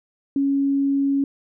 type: tone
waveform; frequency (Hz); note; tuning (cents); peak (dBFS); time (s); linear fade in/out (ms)
sine; 277.2; C#4; 0; -17; 0.36-1.24; 2
effects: none

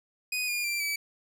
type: tone with pitch steps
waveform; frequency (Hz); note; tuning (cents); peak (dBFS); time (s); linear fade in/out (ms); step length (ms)
sawtooth; 2489 / 2424 / 2360 / 2298; D#7 / D#7 / D7 / D7; 0 / -46 / +8 / -38; -25; 0.32-0.96; 5; 160
effects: none

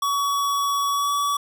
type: tone with pitch glide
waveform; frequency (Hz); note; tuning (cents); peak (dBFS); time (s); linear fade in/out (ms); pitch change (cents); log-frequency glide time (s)
square; 1129 to 1141.5; C#6 to D6; +31 to -50; -21; 0.02-1.37; 5; +19; 0.91-1.11
effects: none

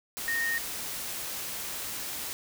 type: tone in noise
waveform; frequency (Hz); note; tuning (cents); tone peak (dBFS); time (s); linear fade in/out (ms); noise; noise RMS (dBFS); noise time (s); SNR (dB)
sine; 1849; A#6; -15; -27; 0.28-0.58; 0; white; -36; 0.17-2.33; +6
effects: none

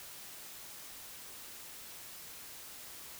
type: silence
effects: white hiss -49 dBFS RMS until 3.19 s

